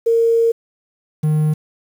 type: tone pair in turn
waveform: sine / triangle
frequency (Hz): 460 / 153.51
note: A#4 / D#3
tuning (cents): -23 / -23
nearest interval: octave + perfect fifth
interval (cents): 1900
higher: first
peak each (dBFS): -11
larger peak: neither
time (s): 0.06-0.52 / 1.23-1.54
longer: first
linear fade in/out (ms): 10
effects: 7-bit